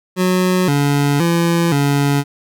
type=tone with pitch steps; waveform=25% pulse; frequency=183.4 / 142.9 / 169.4 / 141.9 Hz; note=F#3 / D3 / E3 / C#3; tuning=-15 / -47 / +48 / +41 cents; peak=-9 dBFS; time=0.16-2.24 s; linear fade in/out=50 ms; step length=520 ms; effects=none